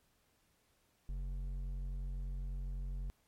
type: tone with hard clipping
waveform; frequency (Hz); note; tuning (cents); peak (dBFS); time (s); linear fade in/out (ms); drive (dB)
sine; 45.94; F#1; -12; -39; 1.09-3.1; 0; 7
effects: pink hiss -74 dBFS RMS until 3.27 s + MP3 64 kbps